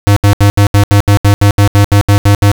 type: tone bursts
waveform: square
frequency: 101.5 Hz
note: G#2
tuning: 39 cents flat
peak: -4 dBFS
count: 15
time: 0.07-2.516 s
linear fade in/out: 0 ms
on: 94 ms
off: 74 ms
effects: none